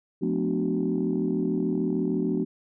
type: tone cluster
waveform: sine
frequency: 176.8 / 217 / 250.7 / 297.3 / 376.4 Hz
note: F3 / A3 / B3 / D4 / F#4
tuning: +22 / -24 / +26 / +21 / +30 cents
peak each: -29 dBFS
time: 0.21-2.45 s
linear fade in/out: 20 ms
effects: tanh soft clip ceiling -15 dBFS